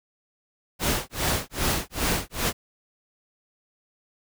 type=noise with tremolo; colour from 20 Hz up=pink; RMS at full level=-23 dBFS; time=0.79-2.53 s; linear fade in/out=50 ms; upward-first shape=sine; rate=2.5 Hz; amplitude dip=100%; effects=none